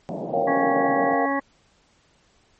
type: band-pass noise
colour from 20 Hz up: white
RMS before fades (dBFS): -30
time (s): 0.09-1.14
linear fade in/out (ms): 0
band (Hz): 140 to 740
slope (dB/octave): 48
type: chord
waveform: sine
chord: G half-diminished seventh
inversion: first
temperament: equal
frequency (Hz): 466.2 / 554.4 / 698.5 / 784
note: Bb4 / Db5 / F5 / G5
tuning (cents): 0 / 0 / 0 / 0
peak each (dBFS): -26 / -24 / -24 / -27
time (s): 0.33-1.26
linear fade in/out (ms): 5
type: harmonic tone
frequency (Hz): 277.2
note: C#4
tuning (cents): 0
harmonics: 1 / 2 / 3 / 4 / 6 / 7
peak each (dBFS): -25 / -28 / -28 / -28 / -35 / -29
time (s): 0.47-1.4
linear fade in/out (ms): 10
effects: pink hiss -61 dBFS RMS until 2.59 s + MP3 32 kbps